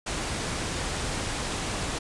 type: low-pass noise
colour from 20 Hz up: pink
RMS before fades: -31 dBFS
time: 0.06-1.99 s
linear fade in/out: 10 ms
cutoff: 10000 Hz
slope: 48 dB/octave
effects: resampled to 24000 Hz